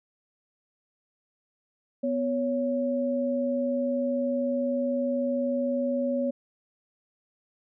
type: tone pair together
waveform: sine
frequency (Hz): 248.6 / 558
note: B3 / C#5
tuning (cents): +12 / +11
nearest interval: octave + major second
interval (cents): 1399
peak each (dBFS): -27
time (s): 2.03-6.31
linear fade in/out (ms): 10
effects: none